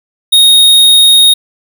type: tone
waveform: square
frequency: 3729 Hz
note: A#7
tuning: in tune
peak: -3 dBFS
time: 0.32-1.34 s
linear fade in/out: 10 ms
effects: none